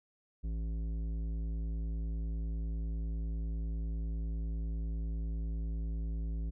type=tone with tanh clipping; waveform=sine; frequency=55 Hz; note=A1; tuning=in tune; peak=-35 dBFS; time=0.43-6.51 s; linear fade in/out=20 ms; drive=12 dB; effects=none